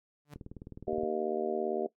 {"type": "tone with exponential growth", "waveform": "sawtooth", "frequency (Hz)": 146.83, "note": "D3", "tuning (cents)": 0, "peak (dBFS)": -38, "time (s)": [0.25, 0.34], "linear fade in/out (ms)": 2, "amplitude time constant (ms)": 19}
{"type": "click train", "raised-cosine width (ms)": 3, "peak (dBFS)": -31, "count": 14, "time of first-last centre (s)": [0.36, 1.034], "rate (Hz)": 19.3}
{"type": "harmonic tone", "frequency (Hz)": 77.78, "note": "D#2", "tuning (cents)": 0, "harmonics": [3, 4, 5, 6, 7, 8, 9], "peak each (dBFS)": [-39, -42, -33, -36, -47, -37, -39], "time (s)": [0.87, 1.87], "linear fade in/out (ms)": 10}
{"effects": ["noise-tail reverb RT60 0.1 s tail -17 dB re dry"]}